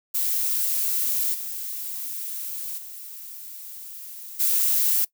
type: noise with level steps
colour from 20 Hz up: violet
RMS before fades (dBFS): -24 / -32 / -39 / -21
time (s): 0.14-5.05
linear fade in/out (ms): 10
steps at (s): 1.33 / 2.77 / 4.39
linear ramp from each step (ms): 20
effects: noise-tail reverb RT60 0.1 s tail -21 dB re dry